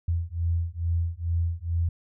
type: beating tone pair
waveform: sine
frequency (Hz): 83.4 / 85.7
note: E2 / F2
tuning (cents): +21 / -32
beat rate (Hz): 2.3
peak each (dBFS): -27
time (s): 0.08-1.89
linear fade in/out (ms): 5
effects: none